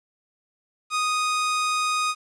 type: tone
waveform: sawtooth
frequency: 1243 Hz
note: D#6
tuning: 2 cents flat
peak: -18 dBFS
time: 0.9-2.15 s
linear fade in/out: 50 ms
effects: resampled to 22050 Hz + 9-bit